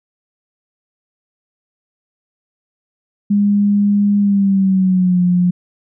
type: tone with pitch glide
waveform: sine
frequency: 203.7 to 178.36 Hz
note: G#3 to F3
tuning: -33 to +37 cents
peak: -10 dBFS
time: 3.3-5.51 s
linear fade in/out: 10 ms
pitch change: -230 cents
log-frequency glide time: 4.19-5.22 s
effects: none